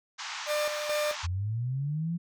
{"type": "band-pass noise", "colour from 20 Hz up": "pink", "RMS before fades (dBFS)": -38, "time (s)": [0.18, 1.27], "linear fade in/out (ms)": 20, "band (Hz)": [850, 6800], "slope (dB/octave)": 48}
{"type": "tone with tremolo", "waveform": "40% pulse", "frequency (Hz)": 598, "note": "D5", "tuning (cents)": 31, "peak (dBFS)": -26, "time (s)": [0.46, 1.16], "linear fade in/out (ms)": 50, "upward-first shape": "square", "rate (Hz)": 2.3, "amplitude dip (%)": 50}
{"type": "linear sweep", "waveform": "sine", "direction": "up", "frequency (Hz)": [82.1, 174.61], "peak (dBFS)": -28, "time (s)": [1.23, 2.18], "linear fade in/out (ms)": 20}
{"effects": []}